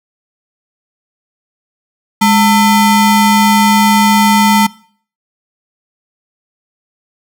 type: ring-modulated tone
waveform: square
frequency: 554.4 Hz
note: C#5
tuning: in tune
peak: -4 dBFS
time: 2.21-4.67 s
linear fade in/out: 10 ms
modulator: 347 Hz
effects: noise-tail reverb RT60 0.5 s tail -21 dB re dry